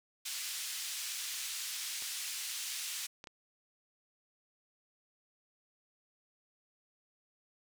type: band-pass noise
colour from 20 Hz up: white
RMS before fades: -40 dBFS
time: 0.25-3.07 s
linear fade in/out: 10 ms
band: 2300 to 8600 Hz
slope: 12 dB/octave
type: clicks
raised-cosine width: 0.2 ms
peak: -29 / -29 / -30 dBFS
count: 3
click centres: 2.023 / 3.241 / 3.272 s
effects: none